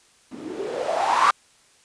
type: noise with low-pass filter sweep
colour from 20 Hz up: violet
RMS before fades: -23 dBFS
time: 0.31-1.31 s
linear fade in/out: 5 ms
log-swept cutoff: 240 to 1200 Hz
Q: 7
effects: white hiss -57 dBFS RMS until 1.84 s + resampled to 22050 Hz